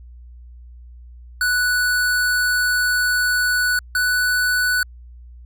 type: tone pair in turn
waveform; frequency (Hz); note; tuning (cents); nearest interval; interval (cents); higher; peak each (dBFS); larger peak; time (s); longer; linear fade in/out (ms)
square; 1480 / 1485.7; F#6 / F#6; 0 / +7; unison; 7; second; -17; neither; 1.41-3.79 / 3.95-4.83; first; 2
effects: added 60 Hz sine -38 dBFS peak until 5.45 s